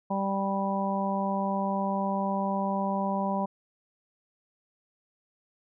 harmonic tone, 196 Hz, G3, in tune, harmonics 1 / 2 / 3 / 4 / 5, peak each -29 / -40 / -33 / -33 / -32 dBFS, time 0.1-3.46 s, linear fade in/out 10 ms, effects none

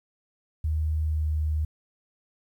sine tone with pitch glide, 77.7 to 76.85 Hz, D#2 to D#2, -2 to -21 cents, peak -23 dBFS, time 0.64-1.65 s, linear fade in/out 5 ms, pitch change -19 cents, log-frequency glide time 1.05-1.28 s, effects 10-bit

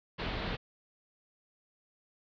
pink low-pass noise, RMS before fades -36 dBFS, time 0.18-0.57 s, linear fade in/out 20 ms, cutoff 4300 Hz, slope 48 dB/octave, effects none

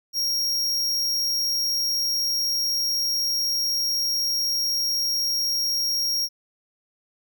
45% pulse tone, 5588 Hz, F8, in tune, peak -22 dBFS, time 0.13-6.29 s, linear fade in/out 50 ms, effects none

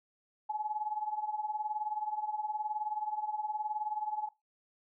sine tone with tremolo, 851 Hz, G#5, 42 cents sharp, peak -29 dBFS, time 0.49-4.29 s, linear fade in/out 10 ms, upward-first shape triangle, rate 19 Hz, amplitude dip 90%, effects noise-tail reverb RT60 0.2 s tail -17 dB re dry

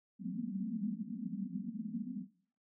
white band-pass noise, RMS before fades -40 dBFS, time 0.19-2.27 s, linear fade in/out 50 ms, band 180 to 250 Hz, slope 96 dB/octave, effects noise-tail reverb RT60 0.5 s tail -17 dB re dry

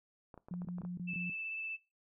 clicks, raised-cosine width 1 ms, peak -37 dBFS, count 9, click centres 0.342 / 0.377 / 0.485 / 0.539 / 0.619 / 0.687 / 0.784 / 0.818 / 0.85 s
sine tone bursts, 177.7 Hz, F3, 30 cents sharp, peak -37 dBFS, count 5, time 0.51-1.298 s, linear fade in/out 2 ms, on 140 ms, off 22 ms
sine tone with vibrato, 2637 Hz, E7, in tune, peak -38 dBFS, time 1.07-1.77 s, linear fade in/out 20 ms, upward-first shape sine, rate 16 Hz, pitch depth 10 cents each way
effects noise-tail reverb RT60 0.3 s tail -21 dB re dry

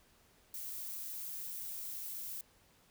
violet noise, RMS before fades -43 dBFS, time 0.54-2.41 s, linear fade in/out 2 ms, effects pink hiss -67 dBFS RMS until 2.9 s

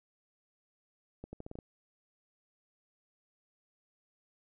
accelerating click train, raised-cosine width 2 ms, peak -30 dBFS, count 7, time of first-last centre 1.24-1.588 s, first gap 90 ms, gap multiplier 0.82, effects none

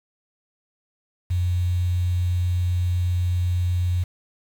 sine tone with quantisation, 89.2 Hz, F2, 37 cents sharp, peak -19 dBFS, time 1.3-4.04 s, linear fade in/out 10 ms, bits 7, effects none

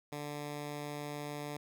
10% pulse tone, 146.83 Hz, D3, in tune, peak -31 dBFS, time 0.12-1.57 s, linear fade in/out 5 ms, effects none

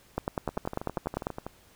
two click trains, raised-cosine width 1 ms, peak -21 / -14 dBFS, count 13 / 12, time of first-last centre 0.49-1.466 / 0.18-1.269 s, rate 12.3 / 10.1 Hz, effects pink hiss -59 dBFS RMS until 1.75 s

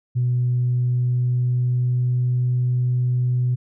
sine tone with pitch glide, 123.47 to 124.4 Hz, B2 to B2, 0 to +13 cents, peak -16 dBFS, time 0.15-3.56 s, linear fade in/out 20 ms, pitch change +13 cents, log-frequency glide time 0.54-2.48 s, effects tanh soft clip ceiling -13 dBFS

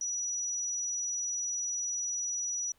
sine tone, 5860 Hz, F#8, 18 cents flat, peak -31 dBFS, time 0.01-2.72 s, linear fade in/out 2 ms, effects pink hiss -69 dBFS RMS until 2.78 s

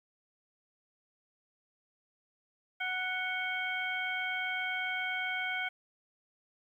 harmonic tone with a mistuned harmonic, 740 Hz, F#5, in tune, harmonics 1 / 2 / 3 / 4, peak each -40 / -36 / -35 / -42 dBFS, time 2.8-5.69 s, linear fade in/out 10 ms, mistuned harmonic 4, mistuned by +120 cents, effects 11-bit

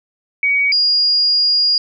sine tone pair in turn, 2255 / 4850 Hz, C#7 / D#8, +29 / -45 cents, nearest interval octave + minor second, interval 1326 cents, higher second, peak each -12 / -11 dBFS, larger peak second, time 0.43-0.72 / 0.72-1.78 s, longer second, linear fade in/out 2 ms, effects none

